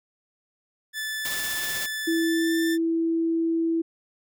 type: tone with pitch glide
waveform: sawtooth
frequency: 1747 to 1774.5 Hz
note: A6 to A6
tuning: -13 to +14 cents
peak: -25 dBFS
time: 0.93-2.78 s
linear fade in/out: 50 ms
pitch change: +27 cents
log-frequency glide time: 2.17-2.54 s
type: noise with tremolo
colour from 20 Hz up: white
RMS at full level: -31 dBFS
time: 1.25-1.86 s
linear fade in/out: 0 ms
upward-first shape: sine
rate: 16 Hz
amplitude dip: 30%
type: tone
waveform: sine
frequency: 329.6 Hz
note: E4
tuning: in tune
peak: -21 dBFS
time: 2.07-3.82 s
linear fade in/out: 10 ms
effects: none